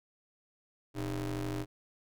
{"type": "ring-modulated tone", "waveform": "30% pulse", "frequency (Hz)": 93.5, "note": "F#2", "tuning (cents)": 19, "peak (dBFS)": -28, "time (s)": [0.94, 1.66], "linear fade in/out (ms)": 50, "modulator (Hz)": 213, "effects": []}